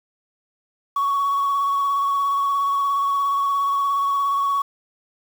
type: tone with vibrato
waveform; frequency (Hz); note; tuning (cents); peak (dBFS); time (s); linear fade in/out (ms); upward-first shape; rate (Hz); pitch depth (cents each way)
sine; 1117; C#6; +13; -16; 0.96-4.62; 5; sine; 17; 20
effects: tanh soft clip ceiling -16 dBFS + 7-bit